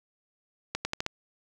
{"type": "accelerating click train", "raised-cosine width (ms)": 0.2, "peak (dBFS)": -12, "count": 5, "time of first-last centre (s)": [0.75, 1.064], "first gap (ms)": 100, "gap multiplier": 0.84, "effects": []}